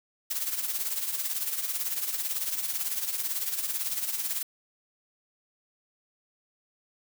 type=noise with tremolo; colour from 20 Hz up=blue; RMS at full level=-28 dBFS; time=0.3-4.43 s; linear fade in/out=10 ms; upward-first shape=triangle; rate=18 Hz; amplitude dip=70%; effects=none